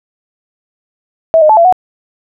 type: tone with pitch steps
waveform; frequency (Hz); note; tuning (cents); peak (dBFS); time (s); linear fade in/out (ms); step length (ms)
sine; 650 / 614 / 868 / 677 / 736; E5 / D#5 / A5 / E5 / F#5; -24 / -23 / -24 / +46 / -9; -3; 1.34-1.725; 0; 77
effects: none